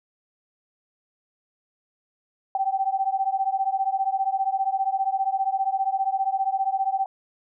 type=beating tone pair; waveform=sine; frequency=768 / 783 Hz; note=G5 / G5; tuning=-36 / -2 cents; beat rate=15 Hz; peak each=-24 / -25 dBFS; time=2.55-7.06 s; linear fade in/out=2 ms; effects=none